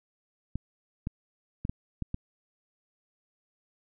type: clicks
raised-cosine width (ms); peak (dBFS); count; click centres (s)
5; -19; 6; 0.556 / 1.071 / 1.651 / 1.695 / 2.023 / 2.144
effects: none